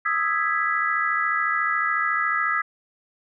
sine chord, E major seventh, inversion third, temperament equal, 1244.5 / 1318.5 / 1661.2 / 1975.5 Hz, D#6 / E6 / G#6 / B6, 0 / 0 / 0 / 0 cents, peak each -26 dBFS, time 0.05-2.62 s, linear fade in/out 10 ms, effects none

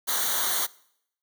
white noise with comb filter, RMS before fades -26 dBFS, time 0.07-0.67 s, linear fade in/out 20 ms, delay 0.39 ms, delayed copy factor -1, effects noise-tail reverb RT60 0.7 s tail -22 dB re dry

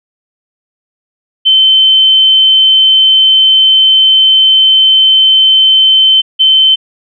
sine tone pair in turn, 3080 / 3080 Hz, G7 / G7, -31 / -31 cents, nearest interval unison, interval 0 cents, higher neither, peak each -3 dBFS, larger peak neither, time 1.45-6.22 / 6.39-6.76 s, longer first, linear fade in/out 20 ms, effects none

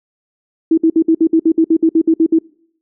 sine tone bursts, 324.5 Hz, E4, 27 cents flat, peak -7 dBFS, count 14, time 0.71-2.388 s, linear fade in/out 5 ms, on 66 ms, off 58 ms, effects noise-tail reverb RT60 0.7 s tail -26 dB re dry

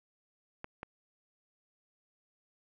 clicks, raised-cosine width 0.5 ms, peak -25 dBFS, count 2, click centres 0.644 / 0.831 s, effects none

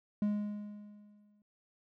triangle tone with exponential decay, 207.7 Hz, G#3, in tune, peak -25 dBFS, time 0.22-1.42 s, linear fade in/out 2 ms, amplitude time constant 260 ms, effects none

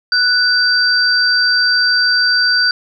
sine tone pair together, 1480 / 4687 Hz, F#6 / D8, 0 / -4 cents, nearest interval octave + minor sixth, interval 1996 cents, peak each -13 dBFS, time 0.12-2.71 s, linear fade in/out 2 ms, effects none

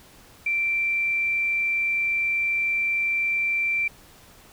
sine tone, 2349 Hz, D7, in tune, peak -21 dBFS, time 0.46-3.88 s, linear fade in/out 5 ms, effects pink hiss -51 dBFS RMS until 4.52 s

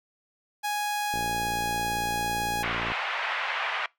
sawtooth tone, 830.6 Hz, G#5, in tune, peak -23 dBFS, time 0.63-2.64 s, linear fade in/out 20 ms
click train, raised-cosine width 2 ms, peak -23 dBFS, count 104, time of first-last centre 1.14-2.919 s, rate 57.9 Hz
white band-pass noise, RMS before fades -30 dBFS, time 2.63-3.86 s, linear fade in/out 2 ms, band 690 to 2600 Hz, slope 24 dB/octave
effects noise-tail reverb RT60 0.2 s tail -23 dB re dry

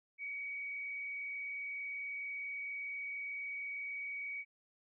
sine tone with frequency modulation, 2261 Hz, C#7, 34 cents sharp, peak -39 dBFS, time 0.18-4.45 s, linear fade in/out 50 ms, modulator 64.3 Hz, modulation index 0.61, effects none

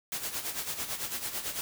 white noise with tremolo, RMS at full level -33 dBFS, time 0.12-1.61 s, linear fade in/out 0 ms, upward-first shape sine, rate 9 Hz, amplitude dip 65%, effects none

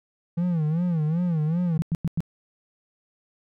triangle tone with vibrato, 164.81 Hz, E3, in tune, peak -19 dBFS, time 0.37-1.78 s, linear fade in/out 10 ms, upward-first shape sine, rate 2.6 Hz, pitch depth 150 cents each way
sine tone bursts, 164.81 Hz, E3, in tune, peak -20 dBFS, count 4, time 1.79-2.205 s, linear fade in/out 0 ms, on 31 ms, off 97 ms
effects none

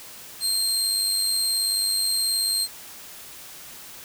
25% pulse tone with amplitude modulation, 4186 Hz, C8, in tune, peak -15 dBFS, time 0.4-2.68 s, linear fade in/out 50 ms, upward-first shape sine, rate 98.7 Hz, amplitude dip 35%, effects white hiss -42 dBFS RMS until 4.04 s

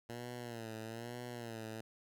10% pulse tone with vibrato, 116.54 Hz, A#2, in tune, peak -35 dBFS, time 0.09-1.81 s, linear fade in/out 5 ms, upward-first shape sine, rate 1.1 Hz, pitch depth 90 cents each way, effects none

